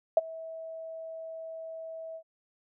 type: tone with ADSR envelope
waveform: sine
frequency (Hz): 649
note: E5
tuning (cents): -27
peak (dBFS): -15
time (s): 0.17-2.23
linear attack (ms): 3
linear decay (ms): 26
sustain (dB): -23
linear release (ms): 74
effects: none